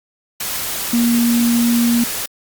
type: tone in noise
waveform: sine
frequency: 236 Hz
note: A#3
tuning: 22 cents sharp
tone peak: -12 dBFS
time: 0.93-2.04 s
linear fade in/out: 5 ms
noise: white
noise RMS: -23 dBFS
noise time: 0.4-2.26 s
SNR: +8 dB
effects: Opus 48 kbps